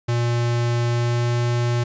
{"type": "tone with pitch glide", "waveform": "square", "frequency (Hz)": [119.1, 119.93], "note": ["A#2", "A#2"], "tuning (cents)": [38, 50], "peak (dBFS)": -19, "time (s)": [0.08, 1.84], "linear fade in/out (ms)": 10, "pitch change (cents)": 12, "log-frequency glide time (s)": [0.86, 1.36], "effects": ["resampled to 16000 Hz", "10-bit"]}